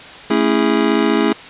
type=chord; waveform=square; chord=A major seventh; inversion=none; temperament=just; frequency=220 / 275 / 330 / 412.5 Hz; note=A3 / C#4 / E4 / G#4; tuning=0 / -14 / +2 / -12 cents; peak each=-19 dBFS; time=0.3-1.33 s; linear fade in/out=5 ms; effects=white hiss -35 dBFS RMS until 1.49 s + resampled to 8000 Hz